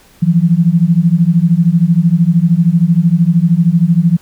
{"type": "beating tone pair", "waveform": "sine", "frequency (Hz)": [163.3, 176.3], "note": ["E3", "F3"], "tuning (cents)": [-16, 17], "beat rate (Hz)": 13, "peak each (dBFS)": -10, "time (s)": [0.22, 4.17], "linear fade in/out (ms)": 10, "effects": ["pink hiss -46 dBFS RMS until 4.21 s"]}